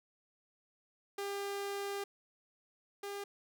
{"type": "tone pair in turn", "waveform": "sawtooth", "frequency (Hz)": [400, 402.3], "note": ["G4", "G4"], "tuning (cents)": [35, 45], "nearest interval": "unison", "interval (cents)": 10, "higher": "second", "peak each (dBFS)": [-33, -36], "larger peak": "first", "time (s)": [[1.18, 2.04], [3.03, 3.24]], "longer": "first", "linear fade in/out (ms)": 5, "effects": []}